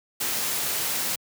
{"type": "noise", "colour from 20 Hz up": "white", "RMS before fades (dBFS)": -27, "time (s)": [0.2, 1.16], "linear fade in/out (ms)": 10, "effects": ["high-pass 100 Hz 12 dB/octave"]}